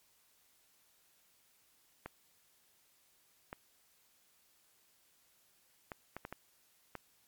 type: clicks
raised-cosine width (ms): 0.5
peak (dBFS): -27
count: 7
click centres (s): 2.06 / 3.529 / 5.918 / 6.166 / 6.251 / 6.326 / 6.953
effects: white hiss -70 dBFS RMS until 7.27 s + MP3 96 kbps